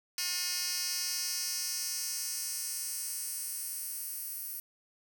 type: tone with high-pass filter sweep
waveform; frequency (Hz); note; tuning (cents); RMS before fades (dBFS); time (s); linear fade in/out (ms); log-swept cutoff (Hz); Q
10% pulse; 358.9; F4; +47; -36; 0.18-4.6; 2; 4000 to 12000; 1.4
effects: none